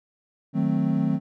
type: chord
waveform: triangle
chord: D# diminished seventh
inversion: none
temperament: equal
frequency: 155.56 / 185 / 220 / 261.6 Hz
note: D#3 / F#3 / A3 / C4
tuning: 0 / 0 / 0 / 0 cents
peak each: -24 dBFS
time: 0.53-1.2 s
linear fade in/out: 50 ms
effects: none